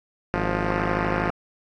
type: tone pair together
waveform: 5% pulse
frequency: 52.35 / 176.1 Hz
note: G#1 / F3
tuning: +15 / +15 cents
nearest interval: octave + major sixth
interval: 2100 cents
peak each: -13 dBFS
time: 0.34-1.3 s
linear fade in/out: 0 ms
effects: low-pass 2000 Hz 12 dB/octave + AAC 48 kbps